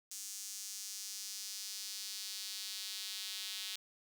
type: tone with high-pass filter sweep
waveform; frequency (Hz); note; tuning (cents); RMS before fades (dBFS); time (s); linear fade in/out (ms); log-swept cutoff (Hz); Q
square; 100; G2; +35; -44; 0.11-3.76; 5; 6500 to 3600; 2.1
effects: none